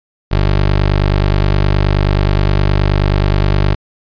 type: tone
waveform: 20% pulse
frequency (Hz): 49.5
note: G1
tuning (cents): +18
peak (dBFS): -5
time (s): 0.31-3.75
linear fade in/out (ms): 10
effects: resampled to 11025 Hz